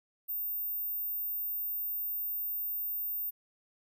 sine tone, 14590 Hz, A#9, 38 cents flat, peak -32 dBFS, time 0.28-3.31 s, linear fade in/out 20 ms, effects none

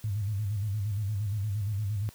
sine tone with vibrato, 102.8 Hz, G#2, 17 cents flat, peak -27 dBFS, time 0.04-2.09 s, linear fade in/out 0 ms, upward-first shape square, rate 8.6 Hz, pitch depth 88 cents each way, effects white hiss -55 dBFS RMS until 2.14 s + high-pass 60 Hz 12 dB/octave

